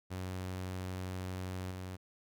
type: tone with level steps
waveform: sawtooth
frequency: 92.5 Hz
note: F#2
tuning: in tune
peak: -34 / -37 dBFS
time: 0.1-1.97 s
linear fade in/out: 20 ms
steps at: 1.71 s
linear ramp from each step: 2 ms
effects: none